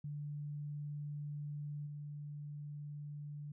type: tone with level steps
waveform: sine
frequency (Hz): 146.83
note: D3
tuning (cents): 0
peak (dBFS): -40 / -43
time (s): 0.04-3.52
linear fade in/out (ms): 5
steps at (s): 1.86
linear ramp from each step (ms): 10
effects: none